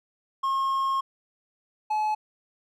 triangle tone pair in turn, 1078 / 855.6 Hz, C#6 / A5, -49 / -49 cents, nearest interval major third, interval 400 cents, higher first, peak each -21 / -21 dBFS, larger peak neither, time 0.43-1.01 / 1.9-2.15 s, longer first, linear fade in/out 10 ms, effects none

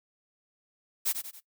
blue noise with echo, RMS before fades -27 dBFS, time 1.05-1.13 s, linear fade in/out 20 ms, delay 92 ms, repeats 3, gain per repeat -7 dB, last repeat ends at 1.406 s, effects noise-tail reverb RT60 0.1 s tail -19 dB re dry

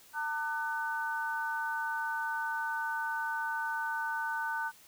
harmonic tone, 300 Hz, D4, 37 cents sharp, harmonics 3 / 4 / 5, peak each -35 / -43 / -34 dBFS, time 0.13-4.72 s, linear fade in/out 50 ms, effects white hiss -58 dBFS RMS until 4.87 s

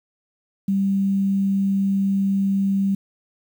sine tone, 196 Hz, G3, in tune, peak -17 dBFS, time 0.68-2.95 s, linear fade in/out 5 ms, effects 8-bit

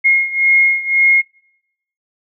sine beating tone pair, 2149 / 2150.9 Hz, C7 / C7, +46 / +47 cents, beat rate 1.9 Hz, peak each -12 / -15 dBFS, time 0.04-1.22 s, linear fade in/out 20 ms, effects noise-tail reverb RT60 0.8 s tail -25 dB re dry

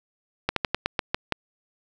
slowing click train, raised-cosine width 0.3 ms, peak -6 dBFS, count 8, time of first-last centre 0.49-1.323 s, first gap 73 ms, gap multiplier 1.16, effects none

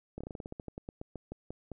slowing click train, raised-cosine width 2 ms, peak -27 dBFS, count 18, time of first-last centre 0.18-1.717 s, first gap 26 ms, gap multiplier 1.14, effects none

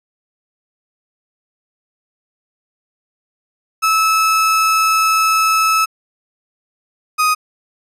35% pulse tone pair in turn, 1303 / 1249.2 Hz, E6 / D#6, -20 / +7 cents, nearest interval minor second, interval 73 cents, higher first, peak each -10 dBFS, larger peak neither, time 3.82-5.86 / 7.18-7.35 s, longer first, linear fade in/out 20 ms, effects resampled to 32000 Hz

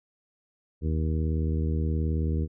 harmonic tone, 78.8 Hz, D#2, 23 cents sharp, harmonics 1 / 2 / 3 / 4 / 5 / 6, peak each -25 / -31 / -35 / -37 / -39 / -41 dBFS, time 0.81-2.48 s, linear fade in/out 50 ms, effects none

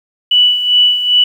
sine tone with tremolo, 2960 Hz, F#7, in tune, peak -5 dBFS, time 0.31-1.24 s, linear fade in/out 5 ms, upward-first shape sine, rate 2.5 Hz, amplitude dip 65%, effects 7-bit

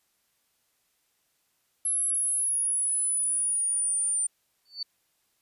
sine exponential sweep, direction down, 11040 to 9090 Hz, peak -24 dBFS, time 1.85-4.27 s, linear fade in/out 5 ms
sine tone with exponential growth, 4500 Hz, C#8, 25 cents sharp, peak -27 dBFS, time 4.65-4.83 s, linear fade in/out 5 ms, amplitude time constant 37 ms
effects white hiss -72 dBFS RMS until 5.41 s + resampled to 32000 Hz

